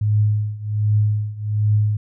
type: tone with tremolo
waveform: sine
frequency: 105.6 Hz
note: G#2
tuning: 29 cents sharp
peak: -12 dBFS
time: 0.01-1.97 s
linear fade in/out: 5 ms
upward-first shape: triangle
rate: 1.3 Hz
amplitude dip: 90%
effects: none